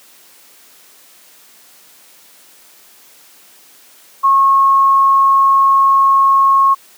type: tone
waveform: sine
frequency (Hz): 1090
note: C#6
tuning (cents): -29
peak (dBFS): -7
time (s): 4.23-6.75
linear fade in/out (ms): 20
effects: white hiss -45 dBFS RMS until 6.97 s + high-pass 200 Hz 12 dB/octave